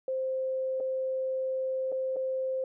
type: tone with dropouts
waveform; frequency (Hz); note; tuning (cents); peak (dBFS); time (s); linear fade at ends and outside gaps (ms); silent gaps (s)
sine; 523.3; C5; 0; -28; 0.08-2.64; 2; 0.802-0.806 / 1.919-1.924 / 2.161-2.166
effects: none